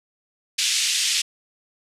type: band-pass noise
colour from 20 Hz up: pink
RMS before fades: -22 dBFS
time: 0.58-1.22 s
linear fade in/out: 10 ms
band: 2600 to 8400 Hz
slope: 24 dB/octave
effects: resampled to 32000 Hz